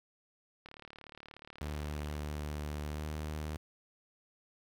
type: click train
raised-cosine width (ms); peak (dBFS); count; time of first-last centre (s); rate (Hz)
0.3; -33; 56; 0.66-2.155; 36.8
type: tone with pitch glide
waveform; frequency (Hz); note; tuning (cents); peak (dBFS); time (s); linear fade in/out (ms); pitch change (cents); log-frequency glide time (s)
sawtooth; 74.6 to 76.48; D2 to D#2; +28 to -29; -33; 1.61-3.57; 5; +43; 2.87-3.06
effects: 11-bit

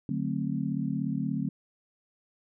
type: chord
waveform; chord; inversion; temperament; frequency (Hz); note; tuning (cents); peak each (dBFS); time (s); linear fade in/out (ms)
sine; D dominant seventh; none; just; 146.83 / 183.54 / 220.2 / 264.3; D3 / F#3 / A3 / C4; 0 / -14 / +2 / +18; -33; 0.09-1.49; 2
effects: none

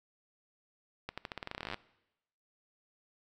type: accelerating click train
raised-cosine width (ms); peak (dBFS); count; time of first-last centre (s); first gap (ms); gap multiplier
0.3; -22; 20; 1.09-1.743; 86; 0.88
effects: noise-tail reverb RT60 0.9 s tail -20 dB re dry

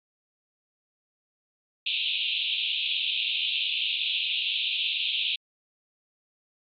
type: band-pass noise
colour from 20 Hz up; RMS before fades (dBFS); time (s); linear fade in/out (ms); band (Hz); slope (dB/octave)
white; -28; 1.86-5.36; 5; 2500 to 3800; 96
effects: MP3 64 kbps

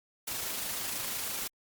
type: noise with amplitude modulation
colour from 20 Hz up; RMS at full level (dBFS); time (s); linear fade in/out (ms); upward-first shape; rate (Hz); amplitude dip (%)
white; -34; 0.27-1.48; 10; sine; 26.2; 30
effects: Opus 48 kbps

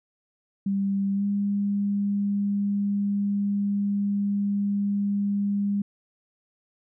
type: tone with pitch glide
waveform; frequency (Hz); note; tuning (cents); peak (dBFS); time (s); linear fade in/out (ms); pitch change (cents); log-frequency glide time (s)
sine; 197.2 to 201.8; G3 to G#3; +11 to -49; -22; 0.66-5.82; 5; +40; 1.14-1.24
effects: none

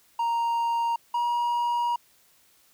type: tone pair in turn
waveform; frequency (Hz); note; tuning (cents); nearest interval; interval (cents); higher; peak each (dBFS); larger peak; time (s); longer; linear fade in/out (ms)
triangle; 932.3 / 954.1; A#5 / A#5; 0 / +40; unison; 40; second; -21; neither; 0.19-0.96 / 1.14-1.96; second; 5
effects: white hiss -61 dBFS RMS until 2.73 s

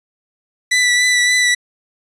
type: tone with vibrato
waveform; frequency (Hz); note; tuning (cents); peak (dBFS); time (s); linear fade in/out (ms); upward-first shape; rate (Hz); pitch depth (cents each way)
sawtooth; 1975.5; B6; 0; -8; 0.71-1.55; 10; triangle; 3.5; 22
effects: resampled to 22050 Hz

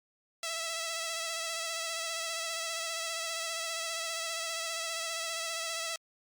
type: tone with vibrato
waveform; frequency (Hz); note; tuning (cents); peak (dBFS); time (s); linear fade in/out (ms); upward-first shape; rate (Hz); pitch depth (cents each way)
5% pulse; 659.3; E5; 0; -22; 0.43-5.96; 2; sine; 15; 30
effects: Opus 48 kbps

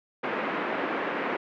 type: band-pass noise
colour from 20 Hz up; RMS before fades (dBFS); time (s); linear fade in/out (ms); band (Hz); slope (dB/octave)
pink; -30; 0.23-1.37; 10; 250 to 2300; 24
effects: none

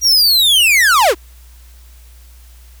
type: linear sweep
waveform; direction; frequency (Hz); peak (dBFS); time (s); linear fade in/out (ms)
45% pulse; down; 5800 to 293.7; -8; 0.01-1.15; 50
effects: added 60 Hz sine -38 dBFS peak until 2.8 s + white hiss -49 dBFS RMS until 2.8 s

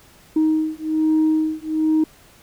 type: beating tone pair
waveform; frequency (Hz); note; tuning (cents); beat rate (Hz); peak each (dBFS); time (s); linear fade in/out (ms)
sine; 312.8 / 314; D#4 / D#4; +9 / +16; 1.2; -18; 0.36-2.04; 5
effects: tanh soft clip ceiling -11 dBFS + pink hiss -50 dBFS RMS until 2.42 s

